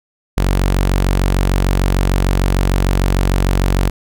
sawtooth tone, 46.64 Hz, F#1, 15 cents sharp, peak -8 dBFS, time 0.37-3.9 s, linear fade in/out 10 ms, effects none

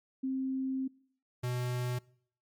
sine / square tone pair in turn, 263.9 / 123.9 Hz, C4 / B2, +15 / +6 cents, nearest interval octave + minor second, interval 1309 cents, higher first, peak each -30 / -32 dBFS, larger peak first, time 0.23-0.88 / 1.43-1.99 s, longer first, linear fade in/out 10 ms, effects noise-tail reverb RT60 0.6 s tail -24 dB re dry + MP3 96 kbps

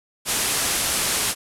white low-pass noise, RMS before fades -23 dBFS, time 0.25-1.35 s, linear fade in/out 50 ms, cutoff 12000 Hz, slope 48 dB/octave, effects none

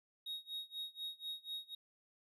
triangle tone with tremolo, 3761 Hz, A#7, 15 cents sharp, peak -38 dBFS, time 0.26-1.75 s, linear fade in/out 5 ms, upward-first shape sine, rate 4.1 Hz, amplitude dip 95%, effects none

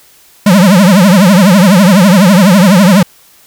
square tone with vibrato, 190.1 Hz, F#3, 47 cents sharp, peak -3 dBFS, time 0.46-3.03 s, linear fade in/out 5 ms, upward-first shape triangle, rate 12 Hz, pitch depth 230 cents each way, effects white hiss -43 dBFS RMS until 3.46 s

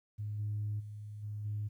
sine tone with level steps, 104.9 Hz, G#2, 18 cents sharp, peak -35 / -32 / -42 / -37 / -33 dBFS, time 0.18-1.69 s, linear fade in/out 20 ms, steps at 0.38 / 0.79 / 1.22 / 1.44 s, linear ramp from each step 20 ms, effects tanh soft clip ceiling -29 dBFS + 12-bit

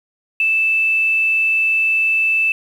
sine tone with quantisation, 2637 Hz, E7, in tune, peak -13 dBFS, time 0.4-2.52 s, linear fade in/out 2 ms, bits 7, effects none

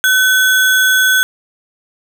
sine tone with sample-and-hold, 1516 Hz, F#6, 42 cents sharp, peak -8 dBFS, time 0.04-1.23 s, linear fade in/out 0 ms, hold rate 4900 Hz, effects none

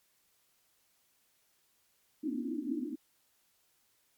pink band-pass noise, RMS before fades -36 dBFS, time 2.23-2.96 s, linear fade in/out 10 ms, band 240 to 330 Hz, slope 96 dB/octave, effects white hiss -72 dBFS RMS until 4.17 s + MP3 96 kbps

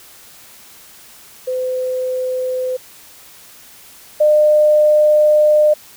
sine tone pair in turn, 510 / 604.2 Hz, C5 / D5, -44 / +49 cents, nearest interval minor third, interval 293 cents, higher second, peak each -17 / -8 dBFS, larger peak second, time 1.47-2.77 / 4.2-5.74 s, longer second, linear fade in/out 10 ms, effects white hiss -42 dBFS RMS until 5.96 s

